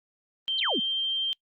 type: tone with pitch glide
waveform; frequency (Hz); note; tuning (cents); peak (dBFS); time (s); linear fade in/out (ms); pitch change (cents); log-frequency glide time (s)
sine; 3136 to 3154; G7 to G7; 0 to +10; -25; 0.48-1.33; 0; +10; 0.67-0.76
type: exponential sweep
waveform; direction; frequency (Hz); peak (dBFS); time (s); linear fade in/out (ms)
sine; down; 4602 to 191; -27; 0.58-0.8; 10
effects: noise-tail reverb RT60 0.1 s tail -26 dB re dry + Opus 32 kbps